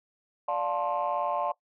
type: chord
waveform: sine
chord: D minor seventh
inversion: none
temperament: just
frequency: 587.3 / 704.8 / 881 / 1057.2 Hz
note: D5 / F5 / A5 / C6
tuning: 0 / +16 / +2 / +18 cents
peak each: -31 dBFS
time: 0.48-1.52 s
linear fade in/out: 5 ms
effects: noise-tail reverb RT60 0.1 s tail -19 dB re dry + tanh soft clip ceiling -19 dBFS